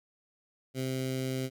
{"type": "tone with notch filter", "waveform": "15% pulse", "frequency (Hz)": 130.81, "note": "C3", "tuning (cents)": 0, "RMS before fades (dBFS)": -33, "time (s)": [0.74, 1.5], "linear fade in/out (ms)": 50, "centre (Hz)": 1100, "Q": 0.82, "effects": []}